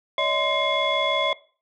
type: tone cluster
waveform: sine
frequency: 571 / 637 / 1036 / 2131 / 3395 Hz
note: D5 / D#5 / C6 / C7 / G#7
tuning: -49 / +41 / -17 / +31 / +37 cents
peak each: -26 dBFS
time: 0.18-1.33 s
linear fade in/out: 2 ms
effects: noise-tail reverb RT60 0.4 s tail -19 dB re dry + tanh soft clip ceiling -12 dBFS